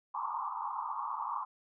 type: band-pass noise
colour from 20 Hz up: pink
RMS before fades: -37 dBFS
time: 0.14-1.45 s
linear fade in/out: 10 ms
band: 850 to 1200 Hz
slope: 96 dB/octave
effects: none